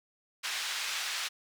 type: band-pass noise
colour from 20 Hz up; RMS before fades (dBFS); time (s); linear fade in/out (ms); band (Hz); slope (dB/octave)
white; -35; 0.43-1.29; 20; 1300 to 4500; 12
effects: none